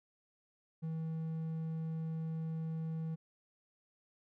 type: tone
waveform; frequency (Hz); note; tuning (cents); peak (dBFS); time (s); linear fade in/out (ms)
triangle; 161; E3; -41; -34; 0.82-3.16; 20
effects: none